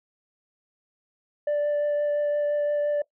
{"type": "tone with vibrato", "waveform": "sine", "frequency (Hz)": 587.3, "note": "D5", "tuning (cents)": 0, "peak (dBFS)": -19, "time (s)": [1.47, 3.02], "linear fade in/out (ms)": 5, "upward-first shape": "triangle", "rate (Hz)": 5.8, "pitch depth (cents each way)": 10, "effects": ["noise-tail reverb RT60 0.1 s tail -21 dB re dry", "tanh soft clip ceiling -21 dBFS"]}